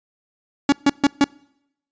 45% pulse tone bursts, 282.3 Hz, C#4, 32 cents sharp, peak -11 dBFS, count 4, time 0.69-1.242 s, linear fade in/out 2 ms, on 33 ms, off 140 ms, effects noise-tail reverb RT60 0.8 s tail -26 dB re dry + resampled to 16000 Hz

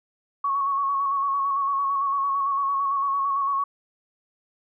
sine tone with vibrato, 1108.7 Hz, C#6, in tune, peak -21 dBFS, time 0.44-3.64 s, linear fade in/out 5 ms, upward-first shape square, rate 8.9 Hz, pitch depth 27 cents each way, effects none

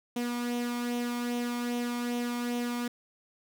sawtooth tone with flanger, 241.3 Hz, B3, 40 cents flat, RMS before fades -32 dBFS, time 0.16-2.88 s, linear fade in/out 5 ms, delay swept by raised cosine 0.31 to 0.91 ms, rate 2.5 Hz, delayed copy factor +0.5, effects none

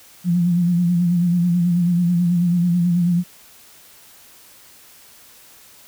sine tone with vibrato, 174.6 Hz, F3, in tune, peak -14 dBFS, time 0.24-3.24 s, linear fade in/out 50 ms, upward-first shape sine, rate 9.2 Hz, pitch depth 48 cents each way, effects white hiss -47 dBFS RMS until 5.87 s

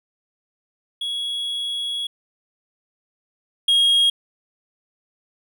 triangle tone pair in turn, 3341 / 3272 Hz, G#7 / G#7, +10 / -26 cents, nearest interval unison, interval 36 cents, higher first, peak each -22 / -12 dBFS, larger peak second, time 1.01-2.07 / 3.68-4.1 s, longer first, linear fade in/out 5 ms, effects none

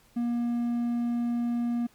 triangle tone with hard clipping, 237.9 Hz, A#3, 35 cents sharp, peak -26 dBFS, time 0.16-1.87 s, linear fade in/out 10 ms, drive 6 dB, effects pink hiss -61 dBFS RMS until 1.94 s + MP3 96 kbps

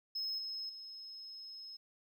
sine tone with level steps, 5170 Hz, E8, 34 cents flat, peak -33 / -38 / -46 dBFS, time 0.15-1.77 s, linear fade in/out 10 ms, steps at 0.38 / 0.69 s, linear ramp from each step 5 ms, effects tanh soft clip ceiling -35 dBFS + 12-bit

